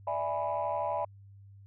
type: chord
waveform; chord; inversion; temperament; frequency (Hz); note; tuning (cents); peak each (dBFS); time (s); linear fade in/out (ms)
sine; E dominant seventh; third; equal; 587.3 / 659.3 / 830.6 / 987.8; D5 / E5 / G#5 / B5; 0 / 0 / 0 / 0; -34; 0.07-1.05; 5
effects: tanh soft clip ceiling -22 dBFS + added 99 Hz sine -50 dBFS peak until 1.66 s